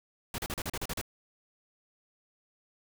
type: noise bursts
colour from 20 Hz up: pink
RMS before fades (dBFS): -35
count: 9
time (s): 0.34-1.014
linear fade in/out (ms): 2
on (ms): 42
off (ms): 37
effects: none